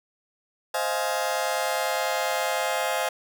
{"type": "chord", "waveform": "sawtooth", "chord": "F minor seventh", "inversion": "second", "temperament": "just", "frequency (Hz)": [523.8, 628.6, 698.5, 838.1], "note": ["C5", "Eb5", "F5", "Ab5"], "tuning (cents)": [2, 18, 0, 16], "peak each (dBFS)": -26, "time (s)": [0.74, 3.09], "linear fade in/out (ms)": 5, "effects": []}